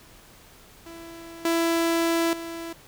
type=tone with level steps; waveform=sawtooth; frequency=333.2 Hz; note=E4; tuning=19 cents sharp; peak=-36 / -17 / -29 dBFS; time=0.86-2.73 s; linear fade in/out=5 ms; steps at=1.45 / 2.33 s; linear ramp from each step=2 ms; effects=pink hiss -51 dBFS RMS until 2.87 s